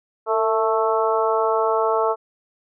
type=harmonic tone with a mistuned harmonic; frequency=220.2 Hz; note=A3; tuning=2 cents sharp; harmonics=2 / 3 / 4 / 5 / 6; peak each=-21 / -23 / -24 / -25 / -26 dBFS; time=0.26-2.16 s; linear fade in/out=50 ms; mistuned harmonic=2; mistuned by=+30 cents; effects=none